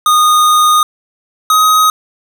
square tone pair in turn, 1232 / 1258.6 Hz, D#6 / D#6, -17 / +19 cents, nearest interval unison, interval 36 cents, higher second, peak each -7 dBFS, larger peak neither, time 0.06-0.83 / 1.5-1.9 s, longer first, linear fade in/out 2 ms, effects none

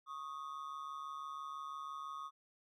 triangle ring-modulated tone, 1174 Hz, D6, 1 cent flat, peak -38 dBFS, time 0.06-2.31 s, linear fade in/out 50 ms, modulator 73 Hz, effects none

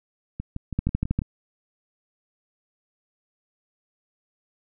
two click trains, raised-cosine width 5 ms, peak -18 / -10 dBFS, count 6 / 6, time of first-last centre 0.4-1.218 / 0.79-1.19 s, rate 6.11 / 12.5 Hz, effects none

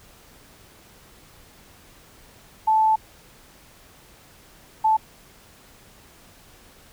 sine tone bursts at uneven times, 875 Hz, A5, 10 cents flat, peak -15 dBFS, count 2, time 2.67-2.96 / 4.84-4.97 s, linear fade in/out 10 ms, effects pink hiss -51 dBFS RMS until 6.92 s

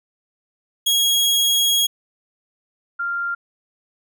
sawtooth / sine tone pair in turn, 3303 / 1392.3 Hz, G#7 / F6, -10 / -6 cents, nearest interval octave + minor third, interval 1496 cents, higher first, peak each -12 / -21 dBFS, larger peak first, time 0.86-1.87 / 2.99-3.35 s, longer first, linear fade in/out 10 ms, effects none

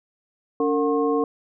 sine tone cluster, 285 / 455.6 / 730 / 1077 Hz, C#4 / A#4 / F#5 / C6, +48 / -40 / -24 / +50 cents, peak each -23 / -21 / -30 / -28 dBFS, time 0.6-1.24 s, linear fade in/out 2 ms, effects none

